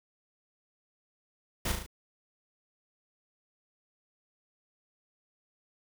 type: noise with echo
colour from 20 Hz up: pink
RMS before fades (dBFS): -31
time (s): 1.65-1.72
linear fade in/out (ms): 5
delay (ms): 36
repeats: 4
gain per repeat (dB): -4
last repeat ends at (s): 1.864
effects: none